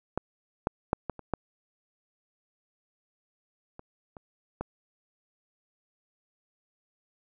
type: clicks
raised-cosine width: 1 ms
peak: -14 / -11 / -9 / -17 / -28 / -13 / -29 / -30 / -18 dBFS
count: 9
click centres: 0.176 / 0.671 / 0.931 / 1.097 / 1.193 / 1.337 / 3.794 / 4.168 / 4.61 s
effects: none